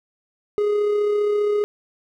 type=tone with amplitude modulation; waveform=triangle; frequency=415.3 Hz; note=G#4; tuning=in tune; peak=-14 dBFS; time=0.58-1.64 s; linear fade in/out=0 ms; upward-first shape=sine; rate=35 Hz; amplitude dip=30%; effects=none